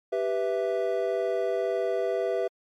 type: chord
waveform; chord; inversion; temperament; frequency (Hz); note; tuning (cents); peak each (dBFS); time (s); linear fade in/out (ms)
triangle; E minor; first; equal; 392 / 493.9 / 659.3; G4 / B4 / E5; 0 / 0 / 0; -27; 0.12-2.48; 10
effects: MP3 64 kbps